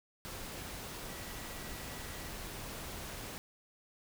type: tone in noise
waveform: sine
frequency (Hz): 1941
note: B6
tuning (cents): -31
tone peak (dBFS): -55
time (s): 1.09-2.28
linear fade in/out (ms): 0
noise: pink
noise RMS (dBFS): -44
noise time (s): 0.25-3.38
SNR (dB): -14
effects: none